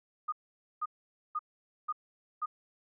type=tone bursts; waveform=sine; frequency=1230 Hz; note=D#6; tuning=20 cents flat; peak=-30 dBFS; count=5; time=0.28-2.46 s; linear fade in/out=10 ms; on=44 ms; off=490 ms; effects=none